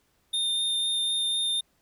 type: tone with vibrato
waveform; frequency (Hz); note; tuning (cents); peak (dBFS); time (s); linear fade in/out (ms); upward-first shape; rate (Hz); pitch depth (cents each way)
square; 3633; A#7; -45; -25; 0.33-1.61; 10; triangle; 4; 10
effects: pink hiss -69 dBFS RMS until 1.81 s